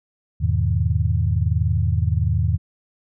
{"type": "chord", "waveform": "sine", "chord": "E major seventh", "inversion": "none", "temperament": "equal", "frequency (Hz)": [82.41, 103.83, 123.47, 155.56], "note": ["E2", "G#2", "B2", "D#3"], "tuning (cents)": [0, 0, 0, 0], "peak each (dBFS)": [-20, -21, -25, -26], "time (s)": [0.4, 2.58], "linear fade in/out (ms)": 20, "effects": []}